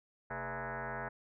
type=tone with frequency modulation; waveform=sine; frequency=406.8 Hz; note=G#4; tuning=36 cents flat; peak=-37 dBFS; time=0.3-1.09 s; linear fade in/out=10 ms; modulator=179 Hz; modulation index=7.8; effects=none